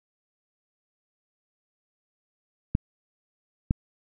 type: clicks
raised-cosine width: 5 ms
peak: -9 dBFS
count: 2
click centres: 2.751 / 3.709 s
effects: none